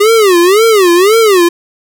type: tone with vibrato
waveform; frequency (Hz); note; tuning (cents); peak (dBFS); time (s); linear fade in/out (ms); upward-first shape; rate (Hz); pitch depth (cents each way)
square; 395.9; G4; +17; -5; 0-1.49; 10; sine; 1.9; 250
effects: none